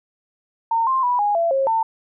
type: tone with pitch steps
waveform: sine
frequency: 913 / 1052 / 981 / 825 / 674 / 540 / 899 Hz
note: A#5 / C6 / B5 / G#5 / E5 / C#5 / A5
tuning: -36 / +9 / -12 / -12 / +38 / -45 / +37 cents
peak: -16 dBFS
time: 0.71-1.83 s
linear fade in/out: 5 ms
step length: 160 ms
effects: none